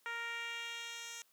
10% pulse tone with band-pass filter sweep, 466.2 Hz, A#4, in tune, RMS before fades -43 dBFS, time 0.06-1.22 s, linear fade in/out 0 ms, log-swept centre 1600 to 5900 Hz, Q 1.4, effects white hiss -71 dBFS RMS until 1.32 s + high-pass 200 Hz 12 dB/octave

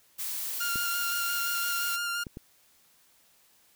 blue noise, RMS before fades -34 dBFS, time 0.18-1.97 s, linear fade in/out 20 ms
sawtooth tone with vibrato, 1400 Hz, F6, 4 cents sharp, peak -26 dBFS, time 0.6-2.24 s, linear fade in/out 10 ms, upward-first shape square, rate 5.8 Hz, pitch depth 13 cents each way
clicks, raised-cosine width 3 ms, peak -26 dBFS, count 3, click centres 0.758 / 2.268 / 2.371 s
effects white hiss -63 dBFS RMS until 3.75 s

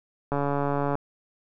click train, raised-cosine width 1 ms, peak -13 dBFS, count 91, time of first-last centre 0.32-0.954 s, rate 142 Hz, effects none

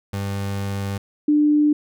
30% pulse / sine tone pair in turn, 99.2 / 297.8 Hz, G2 / D4, +21 / +24 cents, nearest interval octave + perfect fifth, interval 1903 cents, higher second, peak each -21 / -13 dBFS, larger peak second, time 0.13-0.98 / 1.28-1.73 s, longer first, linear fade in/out 5 ms, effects none

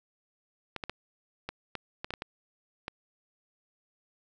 clicks, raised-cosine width 0.3 ms, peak -19 dBFS, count 10, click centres 0.763 / 0.838 / 0.896 / 1.49 / 1.753 / 2.045 / 2.106 / 2.138 / 2.221 / 2.881 s, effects none

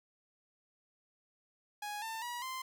sawtooth tone with pitch steps, 830.6 / 895.4 / 965.2 / 1040.5 Hz, G#5 / A5 / B5 / C6, 0 / +30 / -40 / -10 cents, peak -35 dBFS, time 1.82-2.62 s, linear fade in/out 5 ms, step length 200 ms, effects none

